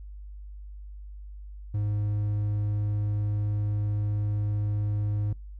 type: tone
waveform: triangle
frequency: 103.83 Hz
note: G#2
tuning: in tune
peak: -23 dBFS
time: 1.74-5.33 s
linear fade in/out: 5 ms
effects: noise-tail reverb RT60 0.2 s tail -24 dB re dry + added 50 Hz sine -39 dBFS peak until 5.59 s